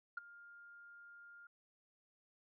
sine tone with ADSR envelope, 1407 Hz, F6, 12 cents sharp, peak -36 dBFS, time 0.17-1.47 s, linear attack 6 ms, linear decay 15 ms, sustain -19 dB, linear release 4 ms, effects tanh soft clip ceiling -32 dBFS

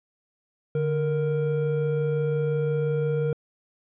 triangle tone pair together, 147.2 / 467.3 Hz, D3 / A#4, +4 / +4 cents, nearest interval octave + minor sixth, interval 2000 cents, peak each -23 dBFS, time 0.75-3.33 s, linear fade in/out 2 ms, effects resampled to 8000 Hz

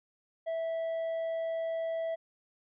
triangle tone, 656 Hz, E5, 9 cents flat, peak -29 dBFS, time 0.46-2.16 s, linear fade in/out 20 ms, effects resampled to 8000 Hz

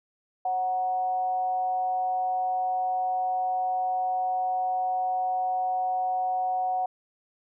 sine tone with frequency modulation, 740 Hz, F#5, in tune, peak -24 dBFS, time 0.45-6.86 s, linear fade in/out 5 ms, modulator 200 Hz, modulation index 0.29, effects none

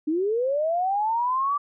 sine linear sweep, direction up, 293.7 to 1170 Hz, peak -21 dBFS, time 0.07-1.58 s, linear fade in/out 10 ms, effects none

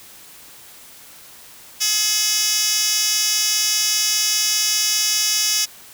10% pulse tone with high-pass filter, 425 Hz, G#4, 40 cents sharp, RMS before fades -19 dBFS, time 1.8-5.66 s, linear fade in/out 20 ms, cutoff 4600 Hz, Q 3.3, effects white hiss -43 dBFS RMS until 5.93 s

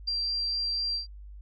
sine tone with ADSR envelope, 4726 Hz, D8, 10 cents sharp, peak -24 dBFS, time 0.07-1.07 s, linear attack 14 ms, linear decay 10 ms, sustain -3 dB, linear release 120 ms, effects added 50 Hz sine -42 dBFS peak until 1.41 s

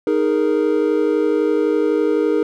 triangle chord, D# suspended fourth, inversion none, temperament just, 311.1 / 414.8 / 466.7 Hz, D#4 / G#4 / A#4, 0 / -2 / +2 cents, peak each -17 dBFS, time 0.07-2.43 s, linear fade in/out 2 ms, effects none

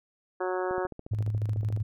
harmonic tone, 183.9 Hz, F#3, 10 cents flat, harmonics 2 / 3 / 4 / 5 / 6 / 7 / 8 / 9, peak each -30 / -34 / -36 / -38 / -40 / -41 / -42 / -43 dBFS, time 0.4-0.87 s, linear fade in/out 10 ms
click train, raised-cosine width 2 ms, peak -27 dBFS, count 16, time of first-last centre 0.71-1.774 s, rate 14.1 Hz
sine tone with tremolo, 106.1 Hz, G#2, 38 cents sharp, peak -24 dBFS, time 1.11-1.83 s, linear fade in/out 10 ms, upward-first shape square, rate 13 Hz, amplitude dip 45%
effects none

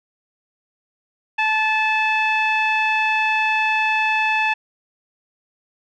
sawtooth tone with low-pass filter, 870 Hz, A5, 20 cents flat, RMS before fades -19 dBFS, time 1.38-4.54 s, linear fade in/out 10 ms, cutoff 2500 Hz, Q 4.1, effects none

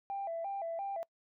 sine tone with vibrato, 726 Hz, F#5, 33 cents flat, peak -34 dBFS, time 0.1-1.03 s, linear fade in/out 0 ms, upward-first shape square, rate 2.9 Hz, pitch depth 150 cents each way, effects noise-tail reverb RT60 0.1 s tail -26 dB re dry + tanh soft clip ceiling -31 dBFS

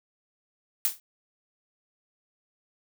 blue noise with exponential decay, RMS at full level -21 dBFS, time 0.85-1 s, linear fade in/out 1 ms, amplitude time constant 32 ms, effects none

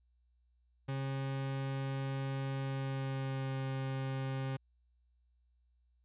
40% pulse tone with pitch glide, 135.5 to 133.71 Hz, C#3 to C3, -39 to +38 cents, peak -34 dBFS, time 0.88-4.57 s, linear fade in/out 10 ms, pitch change -23 cents, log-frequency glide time 2.59-3.6 s, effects added 60 Hz sine -69 dBFS peak until 6.04 s + resampled to 8000 Hz

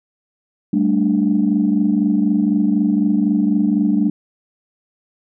sine chord, G suspended second, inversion none, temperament equal, 196 / 220 / 293.7 Hz, G3 / A3 / D4, 0 / 0 / 0 cents, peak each -17 dBFS, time 0.73-4.1 s, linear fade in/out 5 ms, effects tanh soft clip ceiling -5 dBFS

